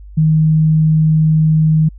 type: tone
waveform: sine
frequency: 156.9 Hz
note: D#3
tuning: 15 cents sharp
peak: -8 dBFS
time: 0.17-1.89 s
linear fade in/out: 10 ms
effects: added 50 Hz sine -32 dBFS peak until 1.98 s